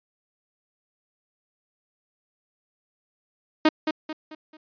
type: tone with echo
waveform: sawtooth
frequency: 311.1 Hz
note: D#4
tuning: in tune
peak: -10 dBFS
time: 3.65-3.69 s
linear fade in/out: 5 ms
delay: 220 ms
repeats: 4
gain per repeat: -8 dB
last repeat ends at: 4.57 s
effects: resampled to 11025 Hz